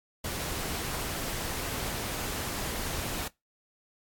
pink noise, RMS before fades -34 dBFS, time 0.24-3.28 s, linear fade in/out 5 ms, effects noise-tail reverb RT60 0.2 s tail -23 dB re dry + AAC 64 kbps

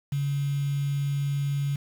sine tone with quantisation, 141.1 Hz, C#3, 31 cents sharp, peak -24 dBFS, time 0.12-1.76 s, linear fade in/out 5 ms, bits 7, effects none

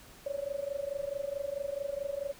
sine tone with amplitude modulation, 562 Hz, C#5, 24 cents sharp, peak -29 dBFS, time 0.26-2.33 s, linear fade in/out 5 ms, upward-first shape sine, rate 24.6 Hz, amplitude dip 90%, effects pink hiss -54 dBFS RMS until 2.39 s

